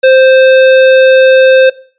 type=tone; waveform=square; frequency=523.3 Hz; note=C5; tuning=in tune; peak=-3 dBFS; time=0.03-1.7 s; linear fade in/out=10 ms; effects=noise-tail reverb RT60 0.4 s tail -18 dB re dry + resampled to 8000 Hz